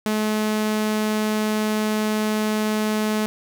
sawtooth tone, 214.5 Hz, A3, 44 cents flat, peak -16 dBFS, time 0.06-3.26 s, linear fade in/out 0 ms, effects none

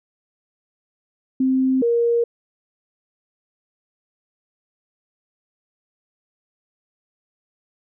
sine tone pair in turn, 261.6 / 469.8 Hz, C4 / A#4, 0 / +13 cents, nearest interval minor seventh, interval 1013 cents, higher second, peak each -15 dBFS, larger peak neither, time 1.4-1.82 / 1.82-2.24 s, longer neither, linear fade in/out 5 ms, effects none

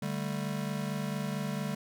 square chord, D suspended fourth, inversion none, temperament just, 146.83 / 195.78 / 220.2 Hz, D3 / G3 / A3, 0 / -2 / +2 cents, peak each -37 / -36 / -39 dBFS, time 0.02-1.75 s, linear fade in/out 5 ms, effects none

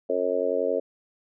harmonic tone, 90.9 Hz, F#2, 30 cents flat, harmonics 3 / 4 / 5 / 6 / 7, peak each -34 / -33 / -27 / -26 / -30 dBFS, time 0.09-0.8 s, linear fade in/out 10 ms, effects none

